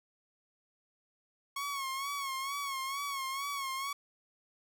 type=tone with vibrato; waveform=sawtooth; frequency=1100 Hz; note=C#6; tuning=14 cents flat; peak=-31 dBFS; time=1.56-3.93 s; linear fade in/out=5 ms; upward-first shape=sine; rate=2.2 Hz; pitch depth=64 cents each way; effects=none